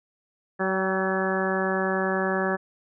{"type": "harmonic tone with a mistuned harmonic", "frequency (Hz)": 189.5, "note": "F#3", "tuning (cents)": 42, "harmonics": [1, 2, 3, 4, 5, 6, 7, 8, 9], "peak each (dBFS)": [-29, -28, -30, -32, -36, -35, -35, -36, -30], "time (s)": [0.59, 2.57], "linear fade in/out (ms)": 20, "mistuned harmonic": 4, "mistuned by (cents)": 22, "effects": []}